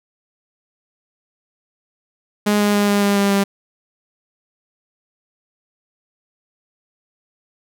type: tone with pitch steps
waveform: sawtooth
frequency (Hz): 207.7 / 206.1 / 204.6 / 203.1 / 201.6 / 200 / 198.55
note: G#3 / G#3 / G#3 / G#3 / G3 / G3 / G3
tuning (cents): 0 / -13 / -26 / -38 / +49 / +35 / +22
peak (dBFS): -10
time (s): 2.46-3.44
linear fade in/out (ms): 10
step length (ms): 140
effects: none